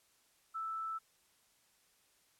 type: tone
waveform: sine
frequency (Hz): 1318.5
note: E6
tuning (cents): 0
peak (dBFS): -37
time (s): 0.54-0.99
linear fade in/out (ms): 20
effects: white hiss -71 dBFS RMS until 2.39 s + low-pass 12000 Hz 12 dB/octave